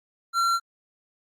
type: tone with tanh clipping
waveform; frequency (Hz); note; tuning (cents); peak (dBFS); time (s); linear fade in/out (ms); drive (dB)
sine; 1365; F6; -40; -22; 0.33-0.6; 50; 14
effects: Opus 48 kbps